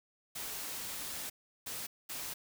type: noise bursts at uneven times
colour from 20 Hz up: white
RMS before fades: -41 dBFS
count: 3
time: 0.35-1.3 / 1.66-1.87 / 2.09-2.34 s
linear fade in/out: 10 ms
effects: none